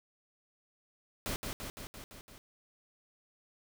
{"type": "noise with echo", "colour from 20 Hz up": "pink", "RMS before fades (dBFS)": -36, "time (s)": [1.26, 1.36], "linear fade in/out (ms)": 0, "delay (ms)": 170, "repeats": 6, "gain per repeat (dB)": -3, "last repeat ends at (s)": 2.38, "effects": []}